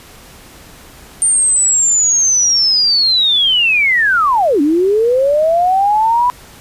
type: linear two-way sweep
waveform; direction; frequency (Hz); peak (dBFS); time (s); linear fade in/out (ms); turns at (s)
sine; down then up; 8940 to 277.5 to 996; -9; 1.22-6.3; 0; 4.61
effects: pink hiss -39 dBFS RMS until 6.6 s + resampled to 32000 Hz